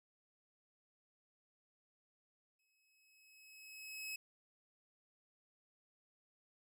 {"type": "tone with exponential growth", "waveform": "sawtooth", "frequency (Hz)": 2567, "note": "E7", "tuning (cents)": -47, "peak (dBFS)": -38, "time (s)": [2.59, 4.16], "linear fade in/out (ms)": 5, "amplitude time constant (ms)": 340, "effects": []}